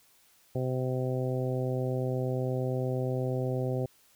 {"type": "harmonic tone", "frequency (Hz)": 128.5, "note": "C3", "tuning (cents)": -31, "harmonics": [1, 2, 3, 4, 5, 6], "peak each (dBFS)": [-30, -37, -35, -35, -40, -45], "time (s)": [0.55, 3.86], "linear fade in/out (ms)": 5, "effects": ["white hiss -63 dBFS RMS until 4.15 s"]}